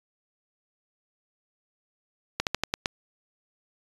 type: slowing click train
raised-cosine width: 0.2 ms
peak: -7 dBFS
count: 6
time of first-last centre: 2.4-2.858 s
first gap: 68 ms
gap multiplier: 1.15
effects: resampled to 24000 Hz